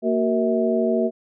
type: tone cluster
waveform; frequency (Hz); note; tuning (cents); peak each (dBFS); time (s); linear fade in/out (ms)
sine; 231.3 / 375.6 / 468.4 / 647; A#3 / F#4 / A#4 / E5; -13 / +26 / +8 / -32; -22 / -23 / -25 / -23; 0.02-1.11; 50
effects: none